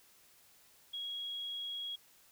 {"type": "tone", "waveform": "sine", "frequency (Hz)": 3310, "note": "G#7", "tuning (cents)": -6, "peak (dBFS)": -38, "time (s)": [0.93, 1.96], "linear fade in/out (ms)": 10, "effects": ["white hiss -64 dBFS RMS until 2.31 s"]}